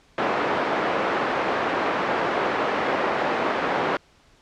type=band-pass noise; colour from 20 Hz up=pink; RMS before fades=-24 dBFS; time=0.18-3.97 s; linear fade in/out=2 ms; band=390 to 1600 Hz; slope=12 dB/octave; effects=pink hiss -57 dBFS RMS until 4.41 s + low-pass 6000 Hz 12 dB/octave